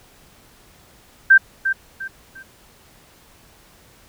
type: tone with echo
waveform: sine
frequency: 1568 Hz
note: G6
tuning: in tune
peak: -6 dBFS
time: 1.3-1.38 s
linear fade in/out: 10 ms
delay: 350 ms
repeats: 3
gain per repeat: -10 dB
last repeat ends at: 2.43 s
effects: pink hiss -51 dBFS RMS until 4.08 s